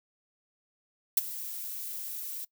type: noise with ADSR envelope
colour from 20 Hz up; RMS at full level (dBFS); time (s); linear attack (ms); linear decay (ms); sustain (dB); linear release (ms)
violet; -20; 1.17-2.45; 5; 22; -18; 8
effects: noise-tail reverb RT60 0.1 s tail -22 dB re dry